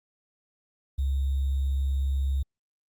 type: tone with sample-and-hold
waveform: sine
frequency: 68 Hz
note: C#2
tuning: 33 cents flat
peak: -23 dBFS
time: 0.98-2.43 s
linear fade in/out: 10 ms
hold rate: 3675 Hz
effects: Opus 32 kbps